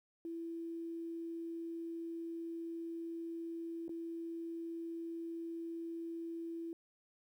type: tone with dropouts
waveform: sine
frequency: 333.1 Hz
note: E4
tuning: 18 cents sharp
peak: -40 dBFS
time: 0.25-6.73 s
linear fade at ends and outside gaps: 1 ms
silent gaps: 3.881-3.893 s
effects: 12-bit